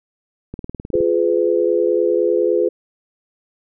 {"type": "click train", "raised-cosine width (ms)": 3, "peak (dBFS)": -16, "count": 10, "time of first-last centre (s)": [0.54, 1.006], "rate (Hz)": 19.3}
{"type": "chord", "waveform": "sine", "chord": "F diminished", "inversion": "none", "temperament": "just", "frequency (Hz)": [349.2, 419.1, 502.9], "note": ["F4", "Ab4", "Cb5"], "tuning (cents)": [0, 16, 31], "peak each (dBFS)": -18, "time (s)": [0.93, 2.69], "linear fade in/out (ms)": 10}
{"effects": []}